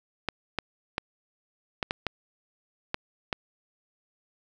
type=clicks; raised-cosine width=0.3 ms; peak=-11 dBFS; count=8; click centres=0.287 / 0.587 / 0.981 / 1.828 / 1.909 / 2.067 / 2.944 / 3.328 s; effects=none